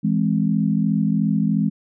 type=chord; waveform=sine; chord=E augmented; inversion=none; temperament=equal; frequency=164.81 / 207.7 / 261.6 Hz; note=E3 / G#3 / B#3; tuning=0 / 0 / 0 cents; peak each=-21 / -19 / -24 dBFS; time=0.03-1.7 s; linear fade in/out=20 ms; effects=none